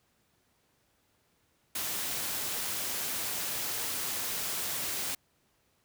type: noise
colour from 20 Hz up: white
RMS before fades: -34 dBFS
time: 1.75-5.15 s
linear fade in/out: 5 ms
effects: pink hiss -71 dBFS RMS until 5.84 s + high-pass 60 Hz 12 dB/octave